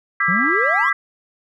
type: chord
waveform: sine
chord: E dominant seventh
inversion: third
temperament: equal with one note detuned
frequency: 1174.7 / 1318.5 / 1620.5 / 1975.5 Hz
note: D6 / E6 / G#6 / B6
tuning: 0 / 0 / -43 / 0 cents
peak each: -23 / -23 / -20 / -19 dBFS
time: 0.2-0.93 s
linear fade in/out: 5 ms
type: exponential sweep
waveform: triangle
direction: up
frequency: 162.7 to 1189 Hz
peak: -19 dBFS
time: 0.28-0.9 s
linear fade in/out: 5 ms
effects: none